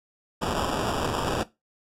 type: noise with sample-and-hold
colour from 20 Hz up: white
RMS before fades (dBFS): -27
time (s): 0.41-1.44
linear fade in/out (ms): 20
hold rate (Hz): 2100
effects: noise-tail reverb RT60 0.2 s tail -17 dB re dry + low-pass 10000 Hz 12 dB/octave